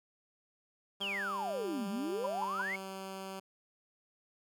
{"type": "tone with pitch glide", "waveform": "10% pulse", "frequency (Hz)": [198.2, 192], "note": ["G3", "G3"], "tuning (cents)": [19, -36], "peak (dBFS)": -33, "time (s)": [1, 3.4], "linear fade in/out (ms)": 10, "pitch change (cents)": -55, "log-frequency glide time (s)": [2.16, 2.77]}
{"type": "exponential two-way sweep", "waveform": "sine", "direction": "down then up", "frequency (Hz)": [3322, 187.1, 2256], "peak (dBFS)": -34, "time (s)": [1.01, 2.76], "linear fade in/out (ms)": 5, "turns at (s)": 1.88}
{"type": "tone bursts", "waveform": "sine", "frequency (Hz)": 987.8, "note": "B5", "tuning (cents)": 0, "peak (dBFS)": -32, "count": 3, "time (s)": [2.24, 2.618], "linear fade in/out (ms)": 5, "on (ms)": 26, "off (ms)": 150}
{"effects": []}